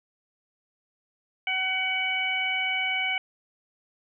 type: harmonic tone with a mistuned harmonic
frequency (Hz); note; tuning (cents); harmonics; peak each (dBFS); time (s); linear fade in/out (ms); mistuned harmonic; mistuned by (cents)
754; F#5; +32; 1 / 2 / 3 / 4; -34 / -36 / -26 / -31; 1.47-3.18; 2; 4; -22
effects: none